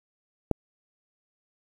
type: click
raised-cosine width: 2 ms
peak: -9 dBFS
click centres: 0.513 s
effects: 8-bit